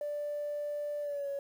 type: tone with pitch glide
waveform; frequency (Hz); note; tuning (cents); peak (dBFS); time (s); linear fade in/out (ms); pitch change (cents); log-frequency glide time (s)
sine; 587.3 to 559.8; D5 to C#5; 0 to +17; -32; 0.01-1.39; 2; -83; 1.01-1.28
effects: tanh soft clip ceiling -30 dBFS + 10-bit